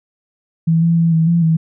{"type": "tone with pitch steps", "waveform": "sine", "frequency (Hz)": [163.8, 167.5, 166.4, 161.9, 169.9, 161.7], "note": ["E3", "E3", "E3", "E3", "F3", "E3"], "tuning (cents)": [-11, 28, 17, -31, -47, -33], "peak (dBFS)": -10, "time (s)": [0.67, 1.57], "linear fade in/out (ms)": 10, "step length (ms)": 150, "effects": []}